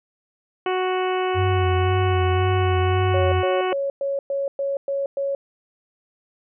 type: harmonic tone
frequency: 370 Hz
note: F#4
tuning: in tune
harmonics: 1 / 2 / 3 / 4 / 5 / 6 / 7 / 8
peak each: -22 / -26 / -29 / -34 / -38 / -36 / -37 / -36 dBFS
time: 0.66-3.73 s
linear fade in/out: 2 ms
type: tone with vibrato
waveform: sine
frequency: 92.5 Hz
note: F#2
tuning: in tune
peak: -19 dBFS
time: 1.34-3.44 s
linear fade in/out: 50 ms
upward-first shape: sine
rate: 1.9 Hz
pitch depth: 73 cents each way
type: tone bursts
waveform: sine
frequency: 554.4 Hz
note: C#5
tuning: in tune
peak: -21 dBFS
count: 8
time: 3.14-5.35 s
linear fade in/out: 2 ms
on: 180 ms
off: 110 ms
effects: none